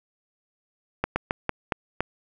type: slowing click train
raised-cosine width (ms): 0.5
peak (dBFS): -8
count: 6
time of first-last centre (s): 1.04-2.006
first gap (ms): 120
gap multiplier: 1.24
effects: none